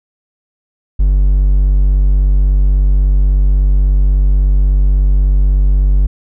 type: tone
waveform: triangle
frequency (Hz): 48.19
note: G1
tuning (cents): -29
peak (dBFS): -5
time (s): 0.99-6.07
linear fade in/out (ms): 10
effects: none